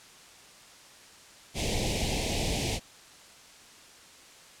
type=band-stop noise; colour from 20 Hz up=pink; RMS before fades=-29 dBFS; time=1.54-2.8 s; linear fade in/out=50 ms; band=840 to 2100 Hz; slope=48 dB/octave; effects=white hiss -52 dBFS RMS until 4.6 s + low-pass 8000 Hz 12 dB/octave